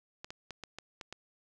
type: clicks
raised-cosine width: 0.2 ms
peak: -25 dBFS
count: 7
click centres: 0.245 / 0.305 / 0.507 / 0.637 / 0.786 / 1.012 / 1.126 s
effects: none